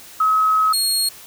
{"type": "tone pair in turn", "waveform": ["sine", "25% pulse"], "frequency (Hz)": [1279, 4292], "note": ["D#6", "C8"], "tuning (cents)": [47, 43], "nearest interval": "octave + major sixth", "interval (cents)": 2096, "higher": "second", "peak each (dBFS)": [-13, -12], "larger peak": "second", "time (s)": [[0.2, 0.73], [0.73, 1.09]], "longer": "first", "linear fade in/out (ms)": 5, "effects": ["white hiss -41 dBFS RMS until 1.26 s"]}